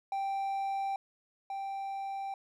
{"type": "tone pair in turn", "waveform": "triangle", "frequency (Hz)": [784, 784], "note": ["G5", "G5"], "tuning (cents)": [0, 0], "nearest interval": "unison", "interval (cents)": 0, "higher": "neither", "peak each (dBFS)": [-29, -33], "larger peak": "first", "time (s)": [[0.12, 0.96], [1.5, 2.34]], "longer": "neither", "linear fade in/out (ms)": 2, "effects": []}